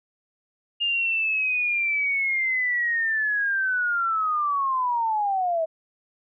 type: linear sweep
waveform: sine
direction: down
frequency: 2830 to 631 Hz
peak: -21 dBFS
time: 0.8-5.66 s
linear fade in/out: 20 ms
effects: none